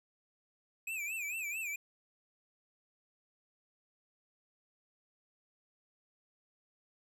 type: tone with vibrato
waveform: square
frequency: 2489 Hz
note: D#7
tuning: in tune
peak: -37 dBFS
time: 0.87-1.76 s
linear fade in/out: 5 ms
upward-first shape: sine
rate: 4.5 Hz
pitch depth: 140 cents each way
effects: none